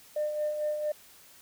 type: tone with tremolo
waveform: sine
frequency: 602 Hz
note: D5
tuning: 43 cents sharp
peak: -25 dBFS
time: 0.16-0.92 s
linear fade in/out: 5 ms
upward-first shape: sine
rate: 4.4 Hz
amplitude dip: 50%
effects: tanh soft clip ceiling -23 dBFS + white hiss -55 dBFS RMS until 1.41 s